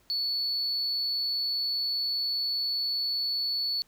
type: tone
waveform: sine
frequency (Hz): 4435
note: C#8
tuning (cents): 0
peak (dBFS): -25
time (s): 0.1-3.82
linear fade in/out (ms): 0
effects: tanh soft clip ceiling -24 dBFS + pink hiss -64 dBFS RMS until 3.87 s